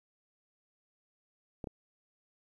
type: clicks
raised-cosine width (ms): 2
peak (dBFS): -26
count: 2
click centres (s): 1.642 / 1.672
effects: 11-bit